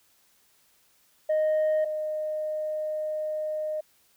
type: tone pair in turn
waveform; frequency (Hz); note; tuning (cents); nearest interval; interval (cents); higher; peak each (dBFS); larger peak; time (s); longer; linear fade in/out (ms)
sine; 620 / 615.7; D#5 / D#5; -6 / -18; unison; 12; first; -19 / -27; first; 1.29-1.85 / 1.85-3.81; second; 10
effects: tanh soft clip ceiling -20 dBFS + white hiss -64 dBFS RMS until 4.16 s